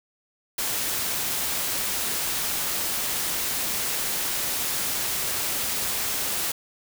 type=noise; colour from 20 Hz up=white; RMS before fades=-27 dBFS; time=0.58-6.52 s; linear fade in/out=5 ms; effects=none